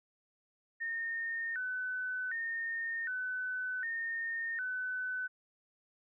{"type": "tone with vibrato", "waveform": "sine", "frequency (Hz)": 1661.2, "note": "G#6", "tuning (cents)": 0, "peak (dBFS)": -34, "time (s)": [0.8, 5.28], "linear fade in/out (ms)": 20, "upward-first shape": "square", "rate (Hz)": 0.66, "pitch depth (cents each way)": 170, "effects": []}